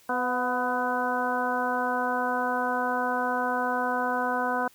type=harmonic tone with a mistuned harmonic; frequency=250.3 Hz; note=B3; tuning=23 cents sharp; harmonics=1 / 2 / 3 / 4 / 5 / 6; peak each=-33 / -32 / -30 / -30 / -35 / -31 dBFS; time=0.09-4.68 s; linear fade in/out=5 ms; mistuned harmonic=3; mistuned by=-34 cents; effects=white hiss -58 dBFS RMS until 4.74 s